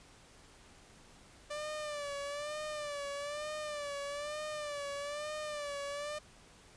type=tone with vibrato; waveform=sawtooth; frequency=587.3 Hz; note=D5; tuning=in tune; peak=-34 dBFS; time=1.5-6.19 s; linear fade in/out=10 ms; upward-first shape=sine; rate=1.1 Hz; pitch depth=67 cents each way; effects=pink hiss -59 dBFS RMS until 6.76 s + resampled to 22050 Hz